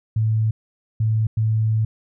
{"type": "tone bursts at uneven times", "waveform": "sine", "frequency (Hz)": 110, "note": "A2", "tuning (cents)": 0, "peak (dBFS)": -16, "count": 3, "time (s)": [[0.16, 0.51], [1, 1.27], [1.37, 1.85]], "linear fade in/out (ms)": 5, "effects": []}